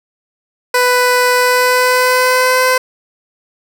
15% pulse tone with pitch glide, 496.8 to 511.7 Hz, B4 to C5, +10 to -39 cents, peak -3 dBFS, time 0.74-2.78 s, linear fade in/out 5 ms, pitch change +51 cents, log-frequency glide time 1.35-2.63 s, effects none

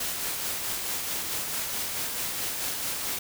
white noise with tremolo, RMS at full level -30 dBFS, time 0-3.19 s, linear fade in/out 5 ms, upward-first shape sine, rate 4.6 Hz, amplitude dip 30%, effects none

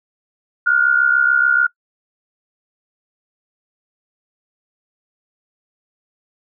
sine tone pair together, 1413.1 / 1480 Hz, F6 / F#6, +20 / 0 cents, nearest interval minor second, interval 80 cents, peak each -13 / -16 dBFS, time 0.66-1.67 s, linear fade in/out 10 ms, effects noise-tail reverb RT60 0.1 s tail -23 dB re dry

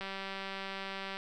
click train, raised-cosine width 0.3 ms, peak -24 dBFS, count 226, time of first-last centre 0.01-1.17 s, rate 194 Hz, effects none

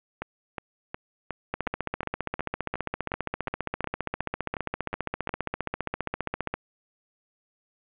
two click trains, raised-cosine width 0.5 ms, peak -17 / -13 dBFS, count 15 / 76, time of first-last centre 0.22-5.292 / 1.54-6.54 s, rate 2.76 / 15 Hz, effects resampled to 8000 Hz + 9-bit

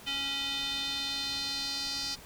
square tone with band-pass filter sweep, 277.2 Hz, C#4, in tune, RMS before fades -34 dBFS, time 0.06-2.16 s, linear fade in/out 20 ms, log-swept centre 3200 to 4800 Hz, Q 4.3, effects pink hiss -50 dBFS RMS until 2.25 s

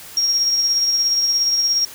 sine tone with tremolo, 5590 Hz, F8, 1 cent sharp, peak -13 dBFS, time 0.17-1.85 s, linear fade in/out 2 ms, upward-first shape triangle, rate 17 Hz, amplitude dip 40%, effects white hiss -38 dBFS RMS until 1.94 s

